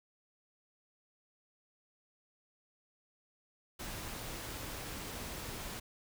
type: noise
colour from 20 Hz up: pink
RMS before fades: -43 dBFS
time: 3.79-5.8 s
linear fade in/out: 10 ms
effects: none